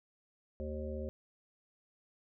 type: harmonic tone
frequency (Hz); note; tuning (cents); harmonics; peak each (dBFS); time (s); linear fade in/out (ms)
76.1; D#2; -38; 1 / 3 / 5 / 7 / 8; -40 / -44 / -45 / -43 / -50; 0.6-1.09; 0
effects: none